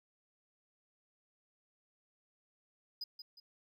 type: tone with echo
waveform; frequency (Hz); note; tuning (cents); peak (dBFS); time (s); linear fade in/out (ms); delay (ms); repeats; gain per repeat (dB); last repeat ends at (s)
triangle; 4978; D#8; 0; -37; 3.01-3.04; 5; 180; 2; -8; 3.4
effects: none